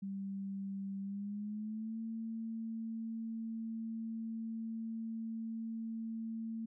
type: tone with pitch glide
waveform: sine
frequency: 196 to 225.1 Hz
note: G3 to A3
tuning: 0 to +40 cents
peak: -38 dBFS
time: 0.02-6.66 s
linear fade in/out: 10 ms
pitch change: +240 cents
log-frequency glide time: 1.01-1.99 s
effects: none